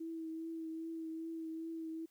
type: tone with vibrato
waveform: sine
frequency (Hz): 324.8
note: E4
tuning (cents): -26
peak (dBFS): -40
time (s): 0-2.06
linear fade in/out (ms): 10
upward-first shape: triangle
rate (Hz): 2.5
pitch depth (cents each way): 25
effects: white hiss -75 dBFS RMS until 2.1 s